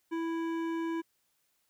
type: tone with hard clipping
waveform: sine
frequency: 330 Hz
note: E4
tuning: 2 cents sharp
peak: -33 dBFS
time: 0.11-1.02 s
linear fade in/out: 20 ms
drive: 13 dB
effects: white hiss -75 dBFS RMS until 1.69 s